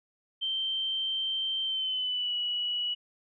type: tone with pitch glide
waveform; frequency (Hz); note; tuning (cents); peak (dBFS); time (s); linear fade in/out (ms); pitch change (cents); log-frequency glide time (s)
sine; 3127 to 2934; G7 to F#7; -5 to -15; -28; 0.41-2.95; 20; -110; 1.64-2.34
effects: none